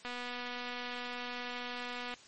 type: click train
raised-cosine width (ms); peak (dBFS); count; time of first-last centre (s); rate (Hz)
0.3; -25; 513; 0.05-2.14; 245
effects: white hiss -57 dBFS RMS until 2.27 s + MP3 32 kbps